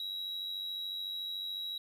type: tone with amplitude modulation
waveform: triangle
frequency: 3868 Hz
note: B7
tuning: 37 cents flat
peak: -32 dBFS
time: 0-1.78 s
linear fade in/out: 2 ms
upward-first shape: sine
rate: 93.8 Hz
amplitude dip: 50%
effects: tanh soft clip ceiling -28 dBFS + 11-bit